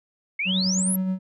sine exponential sweep, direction up, 2150 to 11840 Hz, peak -23 dBFS, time 0.39-0.96 s, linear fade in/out 5 ms
triangle tone with tremolo, 187.4 Hz, F#3, 22 cents sharp, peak -19 dBFS, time 0.45-1.19 s, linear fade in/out 50 ms, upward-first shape sine, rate 9.6 Hz, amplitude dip 30%
effects none

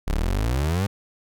30% pulse exponential sweep, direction up, 32.26 to 103.83 Hz, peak -18 dBFS, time 0.07-0.87 s, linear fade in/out 10 ms, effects none

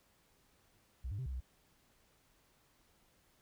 sine tone with pitch steps, 63.2 / 99.9 / 130 / 65.7 / 63 Hz, B1 / G2 / C3 / C2 / B1, +41 / +33 / -11 / +8 / +35 cents, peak -36 dBFS, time 1.04-1.405 s, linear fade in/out 10 ms, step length 73 ms, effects tanh soft clip ceiling -35 dBFS + pink hiss -71 dBFS RMS until 3.41 s

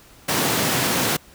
pink high-pass noise, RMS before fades -21 dBFS, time 0.28-1.17 s, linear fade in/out 10 ms, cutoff 120 Hz, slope 24 dB/octave, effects pink hiss -49 dBFS RMS until 1.34 s

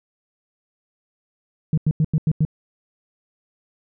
sine tone bursts, 155.56 Hz, D#3, in tune, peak -13 dBFS, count 6, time 1.73-2.451 s, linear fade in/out 2 ms, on 46 ms, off 89 ms, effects tanh soft clip ceiling -11 dBFS

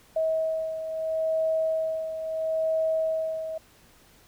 sine beating tone pair, 640 / 640.75 Hz, D#5 / E5, +49 / -49 cents, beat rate 0.75 Hz, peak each -25 / -32 dBFS, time 0.16-3.58 s, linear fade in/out 5 ms, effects pink hiss -57 dBFS RMS until 4.27 s

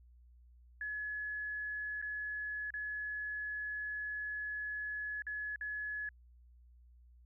sine tone with dropouts, 1699 Hz, G#6, 39 cents sharp, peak -37 dBFS, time 0.81-6.09 s, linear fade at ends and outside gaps 2 ms, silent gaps 2.016-2.024 / 2.705-2.739 / 5.221-5.267 / 5.56-5.61 s, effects added 60 Hz sine -58 dBFS peak until 7.25 s

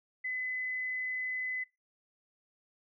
sine tone, 2017 Hz, B6, 36 cents sharp, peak -33 dBFS, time 0.24-1.64 s, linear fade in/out 10 ms, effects noise-tail reverb RT60 0.2 s tail -18 dB re dry

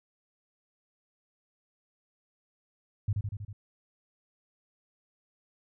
sine tone with echo, 102.5 Hz, G#2, 22 cents flat, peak -24 dBFS, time 3.08-3.13 s, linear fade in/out 5 ms, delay 80 ms, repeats 5, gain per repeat -3 dB, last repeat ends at 3.53 s, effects none

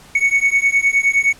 triangle beating tone pair, 2217 / 2226.7 Hz, C#7 / C#7, 0 / +7 cents, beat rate 9.7 Hz, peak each -14 dBFS, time 0.15-1.33 s, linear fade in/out 5 ms, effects pink hiss -44 dBFS RMS until 1.39 s + low-pass 11000 Hz 12 dB/octave

